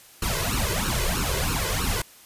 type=noise with flanger; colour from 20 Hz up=pink; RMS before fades=-25 dBFS; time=0.22-2.02 s; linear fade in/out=5 ms; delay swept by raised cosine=0.72 to 2.02 ms; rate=3.1 Hz; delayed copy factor=+0.95; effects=white hiss -50 dBFS RMS until 2.25 s + resampled to 32000 Hz